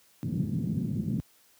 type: band-pass noise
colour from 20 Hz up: pink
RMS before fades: -30 dBFS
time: 0.23-1.2 s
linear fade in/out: 0 ms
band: 120 to 230 Hz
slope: 24 dB/octave
effects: white hiss -62 dBFS RMS until 1.59 s + high-pass 60 Hz 12 dB/octave